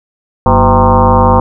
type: tone with frequency modulation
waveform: sine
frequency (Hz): 509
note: C5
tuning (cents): -48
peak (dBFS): -4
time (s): 0.46-1.4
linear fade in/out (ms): 2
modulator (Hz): 138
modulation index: 4.2
effects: none